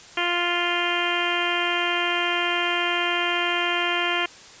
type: harmonic tone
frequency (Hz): 349.2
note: F4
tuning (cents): 0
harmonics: 1 / 2 / 3 / 4 / 5 / 6 / 7 / 8 / 9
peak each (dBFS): -30 / -30 / -30 / -30 / -30 / -30 / -30 / -30 / -30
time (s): 0.17-4.26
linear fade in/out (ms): 5
effects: white hiss -45 dBFS RMS until 4.6 s + resampled to 16000 Hz